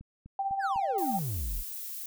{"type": "click train", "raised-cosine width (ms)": 5, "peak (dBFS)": -35, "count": 4, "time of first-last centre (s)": [0.01, 0.76], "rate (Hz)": 4}
{"type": "tone with tremolo", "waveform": "sine", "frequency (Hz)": 784, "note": "G5", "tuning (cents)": 0, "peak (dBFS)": -26, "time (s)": [0.39, 1.19], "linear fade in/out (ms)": 2, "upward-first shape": "sine", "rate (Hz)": 16, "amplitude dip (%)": 55}
{"type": "exponential sweep", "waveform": "triangle", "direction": "down", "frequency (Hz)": [1820, 30], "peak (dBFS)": -29, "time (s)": [0.59, 1.64], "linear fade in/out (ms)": 50}
{"type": "noise", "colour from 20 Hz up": "violet", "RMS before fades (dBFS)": -39, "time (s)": [0.98, 2.06], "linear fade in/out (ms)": 2}
{"effects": []}